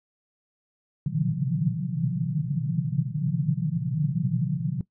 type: band-pass noise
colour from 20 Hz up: white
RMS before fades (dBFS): -26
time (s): 1.06-4.81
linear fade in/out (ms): 2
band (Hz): 120 to 180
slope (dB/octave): 96
effects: noise-tail reverb RT60 0.1 s tail -18 dB re dry